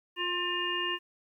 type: harmonic tone with a mistuned harmonic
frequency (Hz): 352.6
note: F4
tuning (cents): +17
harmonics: 1 / 3 / 5 / 7 / 8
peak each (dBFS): -37 / -36 / -35 / -42 / -32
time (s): 0.16-0.99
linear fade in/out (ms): 50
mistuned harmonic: 5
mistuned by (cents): +29
effects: 11-bit